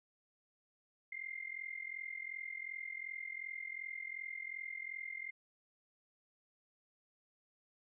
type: tone with amplitude modulation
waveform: sine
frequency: 2100 Hz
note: C7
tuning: 6 cents sharp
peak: -38 dBFS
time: 1.12-5.31 s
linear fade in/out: 5 ms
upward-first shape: sine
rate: 42.7 Hz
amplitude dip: 85%
effects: none